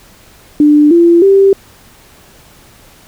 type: tone with pitch steps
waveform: sine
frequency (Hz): 296.8 / 340.9 / 391.6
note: D4 / F4 / G4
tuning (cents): +18 / -42 / -2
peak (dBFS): -3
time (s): 0.6-1.53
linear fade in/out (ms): 2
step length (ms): 310
effects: pink hiss -42 dBFS RMS until 3.07 s